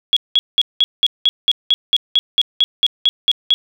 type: tone bursts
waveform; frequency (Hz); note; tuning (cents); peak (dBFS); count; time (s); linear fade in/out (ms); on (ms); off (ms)
sine; 3338; G#7; +8; -9; 16; 0.13-3.54; 0; 35; 190
effects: none